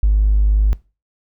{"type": "tone with tanh clipping", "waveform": "triangle", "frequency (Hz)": 51.3, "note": "G#1", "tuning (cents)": -21, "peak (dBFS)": -9, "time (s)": [0.03, 0.73], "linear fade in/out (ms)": 0, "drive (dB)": 1, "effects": ["noise-tail reverb RT60 0.3 s tail -21 dB re dry"]}